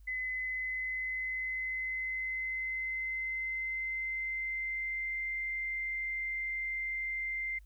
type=tone with pitch glide; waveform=sine; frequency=2027 to 2089 Hz; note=B6 to C7; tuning=+45 to -3 cents; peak=-33 dBFS; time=0.07-7.59 s; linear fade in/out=10 ms; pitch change=+52 cents; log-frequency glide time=0.32-5.32 s; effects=added 50 Hz sine -52 dBFS peak until 7.65 s + white hiss -75 dBFS RMS until 7.65 s